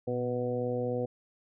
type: harmonic tone with a mistuned harmonic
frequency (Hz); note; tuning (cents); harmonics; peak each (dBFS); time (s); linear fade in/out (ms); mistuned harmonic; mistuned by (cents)
123.47; B2; 0; 1 / 2 / 3 / 4 / 5 / 6; -36 / -36 / -39 / -31 / -43 / -43; 0.07-1.06; 10; 1; -48
effects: none